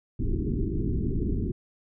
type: low-pass noise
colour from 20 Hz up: pink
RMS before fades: -27 dBFS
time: 0.19-1.52 s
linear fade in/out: 10 ms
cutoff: 410 Hz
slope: 96 dB/octave
effects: none